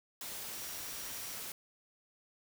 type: tone in noise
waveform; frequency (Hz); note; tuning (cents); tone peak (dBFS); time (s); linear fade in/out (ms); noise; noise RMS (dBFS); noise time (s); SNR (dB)
sine; 5690; F8; +31; -52; 0.53-1.34; 2; white; -43; 0.21-1.52; -12
effects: none